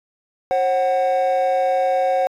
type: tone pair together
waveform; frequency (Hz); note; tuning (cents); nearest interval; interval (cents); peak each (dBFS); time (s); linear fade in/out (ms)
triangle; 537 / 744.6; C5 / F#5; +45 / +11; tritone; 566; -16; 0.51-2.27; 0
effects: tanh soft clip ceiling -8 dBFS